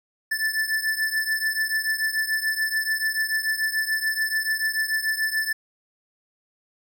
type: beating tone pair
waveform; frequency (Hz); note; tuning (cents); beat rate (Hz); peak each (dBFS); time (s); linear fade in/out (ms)
square; 1754 / 1760.9; A6 / A6; -6 / +1; 6.9; -25 / -28; 0.31-5.53; 10
effects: none